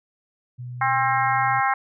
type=tone with pitch glide; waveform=sine; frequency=123.47 to 124.33 Hz; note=B2 to B2; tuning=0 to +12 cents; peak=-31 dBFS; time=0.58-1.61 s; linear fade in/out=20 ms; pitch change=+12 cents; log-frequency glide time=1.27-1.39 s
type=harmonic tone; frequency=266.7 Hz; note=C4; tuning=33 cents sharp; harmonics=3 / 4 / 5 / 6 / 7 / 8; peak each=-22 / -24 / -26 / -28 / -29 / -30 dBFS; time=0.81-1.74 s; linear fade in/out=5 ms
effects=none